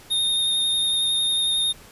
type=tone with vibrato; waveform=square; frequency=3679 Hz; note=A#7; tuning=24 cents flat; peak=-20 dBFS; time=0.1-1.73 s; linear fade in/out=20 ms; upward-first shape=sine; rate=11 Hz; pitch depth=15 cents each way; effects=pink hiss -47 dBFS RMS until 1.91 s + resampled to 32000 Hz